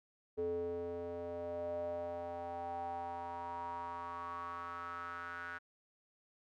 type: tone with band-pass filter sweep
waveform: square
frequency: 86.3 Hz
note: F2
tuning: 20 cents flat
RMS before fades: -42 dBFS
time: 0.37-5.59 s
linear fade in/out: 20 ms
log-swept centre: 430 to 1500 Hz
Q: 7.1
effects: none